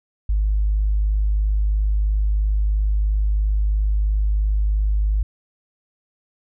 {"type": "tone", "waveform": "sine", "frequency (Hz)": 51.5, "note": "G#1", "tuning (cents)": -14, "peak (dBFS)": -15, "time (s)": [0.29, 5.23], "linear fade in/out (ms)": 5, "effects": ["tanh soft clip ceiling -11 dBFS"]}